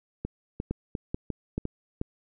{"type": "two click trains", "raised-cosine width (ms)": 3, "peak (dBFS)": [-18, -16], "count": [5, 4], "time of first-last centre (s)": [[0.25, 1.654], [0.71, 2.014]], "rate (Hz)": [2.85, 2.3], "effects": []}